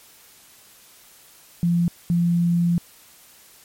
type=tone bursts at uneven times; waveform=sine; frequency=172.1 Hz; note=F3; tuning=25 cents flat; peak=-16 dBFS; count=2; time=1.63-1.88 / 2.1-2.78 s; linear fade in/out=0 ms; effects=white hiss -50 dBFS RMS until 3.64 s + MP3 64 kbps